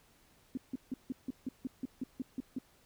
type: tone bursts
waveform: sine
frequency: 258.4 Hz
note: C4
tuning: 21 cents flat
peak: -33 dBFS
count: 12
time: 0.55-2.586 s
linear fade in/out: 2 ms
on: 23 ms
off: 160 ms
effects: pink hiss -66 dBFS RMS until 2.85 s